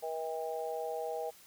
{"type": "harmonic tone", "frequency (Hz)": 160.2, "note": "E3", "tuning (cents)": -49, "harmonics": [3, 4, 5], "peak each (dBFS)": [-38, -39, -40], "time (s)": [0.02, 1.31], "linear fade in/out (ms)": 20, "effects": ["white hiss -58 dBFS RMS until 1.46 s"]}